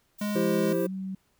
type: noise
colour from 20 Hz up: violet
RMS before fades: -44 dBFS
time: 0.18-0.87 s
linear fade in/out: 10 ms
type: tone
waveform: square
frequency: 207.7 Hz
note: G#3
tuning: in tune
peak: -28 dBFS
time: 0.21-0.73 s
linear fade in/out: 5 ms
type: tone with pitch glide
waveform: sine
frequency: 170.6 to 190.39 Hz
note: F3 to F#3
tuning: -40 to +50 cents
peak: -31 dBFS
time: 0.35-1.15 s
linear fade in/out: 5 ms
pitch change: +190 cents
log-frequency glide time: 0.73-0.92 s
type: chord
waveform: triangle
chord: C major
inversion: first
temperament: equal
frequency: 329.6 / 392 / 523.3 Hz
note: E4 / G4 / C5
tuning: 0 / 0 / 0 cents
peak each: -27 dBFS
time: 0.35-0.87 s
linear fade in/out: 10 ms
effects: pink hiss -69 dBFS RMS until 1.39 s